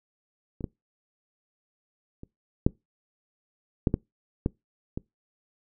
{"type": "clicks", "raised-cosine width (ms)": 3, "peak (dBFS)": [-24, -16, -28, -6, -8, -10, -11, -18], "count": 8, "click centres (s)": [0.608, 0.642, 2.234, 2.665, 3.872, 3.941, 4.461, 4.975], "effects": ["noise-tail reverb RT60 0.2 s tail -24 dB re dry"]}